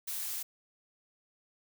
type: noise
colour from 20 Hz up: blue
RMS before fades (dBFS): -37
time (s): 0.07-0.43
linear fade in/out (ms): 10
effects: none